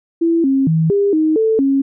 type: tone with pitch steps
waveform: sine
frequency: 333.2 / 269.8 / 160.8 / 402.4 / 313.1 / 442.3 / 273.3 Hz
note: E4 / C#4 / E3 / G4 / D#4 / A4 / C#4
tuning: +19 / -47 / -43 / +45 / +11 / +9 / -24 cents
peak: -11 dBFS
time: 0.21-1.82 s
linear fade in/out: 10 ms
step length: 230 ms
effects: none